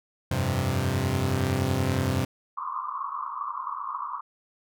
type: chord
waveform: sawtooth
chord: F suspended second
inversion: none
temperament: equal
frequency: 87.31 / 98 / 130.81 Hz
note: F2 / G2 / C3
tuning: 0 / 0 / 0 cents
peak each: -26 / -24 / -23 dBFS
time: 0.31-2.25 s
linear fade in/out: 5 ms
type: band-pass noise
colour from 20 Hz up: white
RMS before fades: -33 dBFS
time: 2.57-4.21 s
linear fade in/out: 5 ms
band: 1000 to 1200 Hz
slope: 96 dB/octave
effects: none